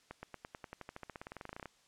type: accelerating click train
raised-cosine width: 0.5 ms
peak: -29 dBFS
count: 25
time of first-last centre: 0.11-1.657 s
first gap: 120 ms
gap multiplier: 0.94
effects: white hiss -68 dBFS RMS until 1.87 s + low-pass 7000 Hz 12 dB/octave